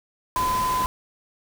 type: tone in noise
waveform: sine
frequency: 1014 Hz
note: B5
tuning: 45 cents sharp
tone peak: -21 dBFS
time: 0.36-0.86 s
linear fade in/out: 0 ms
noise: pink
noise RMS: -31 dBFS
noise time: 0.36-0.86 s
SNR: +7 dB
effects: none